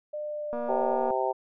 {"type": "tone with pitch glide", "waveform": "sine", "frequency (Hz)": [600, 594.5], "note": ["D5", "D5"], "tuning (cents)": [37, 21], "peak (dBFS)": -31, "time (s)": [0.13, 0.96], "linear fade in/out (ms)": 10, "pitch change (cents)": -16, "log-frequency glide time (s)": [0.23, 0.53]}
{"type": "click train", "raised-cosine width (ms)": 1, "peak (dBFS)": -24, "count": 139, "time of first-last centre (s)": [0.53, 1.107], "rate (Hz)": 239}
{"type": "harmonic tone", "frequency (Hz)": 130, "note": "C3", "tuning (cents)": -11, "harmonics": [3, 4, 5, 6, 7], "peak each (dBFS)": [-31, -31, -31, -31, -31], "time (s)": [0.68, 1.33], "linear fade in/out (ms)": 20}
{"effects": []}